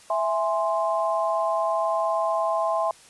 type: chord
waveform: sine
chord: E augmented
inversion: none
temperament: equal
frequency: 659.3 / 830.6 / 1046.5 Hz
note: E5 / G#5 / B#5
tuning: 0 / 0 / 0 cents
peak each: -24 / -28 / -26 dBFS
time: 0.1-2.91 s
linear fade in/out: 2 ms
effects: white hiss -51 dBFS RMS until 3.09 s + resampled to 24000 Hz

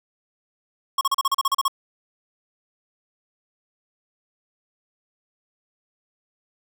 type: tone bursts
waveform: square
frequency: 1093 Hz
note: C#6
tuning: 25 cents flat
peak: -18 dBFS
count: 11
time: 0.98-1.681 s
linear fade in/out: 5 ms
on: 31 ms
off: 36 ms
effects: none

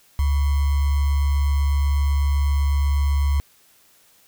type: tone with sample-and-hold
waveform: sine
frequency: 71 Hz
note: C#2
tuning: 42 cents sharp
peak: -16 dBFS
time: 0.19-3.4 s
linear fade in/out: 0 ms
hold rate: 1050 Hz
effects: white hiss -56 dBFS RMS until 4.27 s

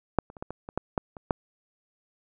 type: clicks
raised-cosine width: 1 ms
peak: -6 / -30 / -30 / -20 / -21 / -24 / -13 / -11 / -27 / -9 dBFS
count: 10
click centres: 0.187 / 0.301 / 0.368 / 0.425 / 0.506 / 0.689 / 0.776 / 0.978 / 1.168 / 1.308 s
effects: none

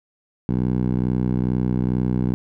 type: tone with band-pass filter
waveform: 10% pulse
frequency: 62.3 Hz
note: B1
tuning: 16 cents sharp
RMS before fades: -21 dBFS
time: 0.49-2.34 s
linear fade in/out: 0 ms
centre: 170 Hz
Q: 1.1
effects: none

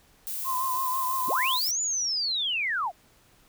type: noise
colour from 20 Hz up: violet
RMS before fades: -33 dBFS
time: 0.27-1.71 s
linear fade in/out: 0 ms
type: tone with vibrato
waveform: sine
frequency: 1035 Hz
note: C6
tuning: 19 cents flat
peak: -26 dBFS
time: 0.44-1.6 s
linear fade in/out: 50 ms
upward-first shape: triangle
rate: 6 Hz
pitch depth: 58 cents each way
type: linear two-way sweep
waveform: sine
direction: up then down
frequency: 46.73 to 7040 to 613 Hz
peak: -25 dBFS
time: 1.27-2.92 s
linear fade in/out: 50 ms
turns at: 1.81 s
effects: pink hiss -60 dBFS RMS until 3.48 s

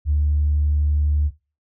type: tone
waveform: sine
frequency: 74 Hz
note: D2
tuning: 14 cents sharp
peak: -15 dBFS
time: 0.05-1.31 s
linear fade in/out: 50 ms
effects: noise-tail reverb RT60 0.3 s tail -18 dB re dry + tanh soft clip ceiling -11 dBFS

